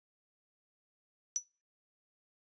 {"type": "tone with exponential decay", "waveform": "sine", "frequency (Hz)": 5920, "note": "F#8", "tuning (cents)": 0, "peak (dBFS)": -25, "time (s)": [1.36, 1.44], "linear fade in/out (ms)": 0, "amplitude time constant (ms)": 16, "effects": ["noise-tail reverb RT60 0.3 s tail -22 dB re dry", "resampled to 16000 Hz"]}